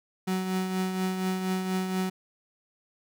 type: tone with tremolo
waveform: 35% pulse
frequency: 186.8 Hz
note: F#3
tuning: 17 cents sharp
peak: -23 dBFS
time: 0.27-2.1 s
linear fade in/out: 10 ms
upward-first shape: triangle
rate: 4.2 Hz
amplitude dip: 50%
effects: none